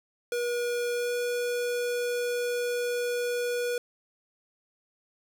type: tone with pitch glide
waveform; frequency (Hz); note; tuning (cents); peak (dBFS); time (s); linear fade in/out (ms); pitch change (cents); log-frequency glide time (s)
square; 481.3 to 484.9; B4 to B4; -45 to -32; -28; 0.32-3.78; 2; +13; 0.93-1.12
effects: 9-bit